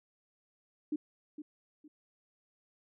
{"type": "tone with echo", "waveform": "sine", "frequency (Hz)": 300.9, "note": "D4", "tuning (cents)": 42, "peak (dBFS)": -30, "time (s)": [0.92, 0.96], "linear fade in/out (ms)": 5, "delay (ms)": 460, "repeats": 2, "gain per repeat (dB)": -11, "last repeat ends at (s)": 1.88, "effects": []}